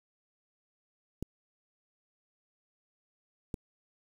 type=clicks; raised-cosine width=3 ms; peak=-22 dBFS; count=2; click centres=1.226 / 3.542 s; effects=8-bit